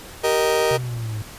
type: chord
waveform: 35% pulse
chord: Eb major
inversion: first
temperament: just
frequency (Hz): 388.9 / 466.7 / 622.3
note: G4 / Bb4 / Eb5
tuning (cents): -14 / +2 / 0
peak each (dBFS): -22 / -18 / -21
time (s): 0.23-0.78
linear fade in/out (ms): 20
type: linear sweep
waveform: triangle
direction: down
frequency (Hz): 130.81 to 104.7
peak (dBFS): -23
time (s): 0.71-1.22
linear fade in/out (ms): 0
effects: pink hiss -40 dBFS RMS until 1.38 s + resampled to 32000 Hz